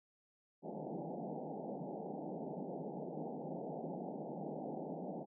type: band-pass noise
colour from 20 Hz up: pink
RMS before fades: -44 dBFS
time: 0.62-5.26 s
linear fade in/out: 50 ms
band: 150 to 850 Hz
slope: 96 dB/octave
effects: none